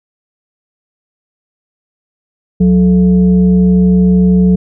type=tone with frequency modulation; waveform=sine; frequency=182.4 Hz; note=F#3; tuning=24 cents flat; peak=-5 dBFS; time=2.6-4.56 s; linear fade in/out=10 ms; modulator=252 Hz; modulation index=0.48; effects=none